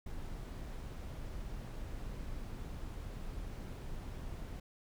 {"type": "noise", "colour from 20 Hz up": "brown", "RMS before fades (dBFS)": -43, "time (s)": [0.06, 4.6], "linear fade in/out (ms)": 5, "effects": []}